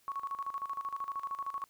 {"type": "tone with tremolo", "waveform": "sine", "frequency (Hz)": 1108.7, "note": "C#6", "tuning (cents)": 0, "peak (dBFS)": -33, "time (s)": [0.08, 1.64], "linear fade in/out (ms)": 0, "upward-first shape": "square", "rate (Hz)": 13, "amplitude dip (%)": 75, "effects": ["white hiss -68 dBFS RMS until 1.69 s"]}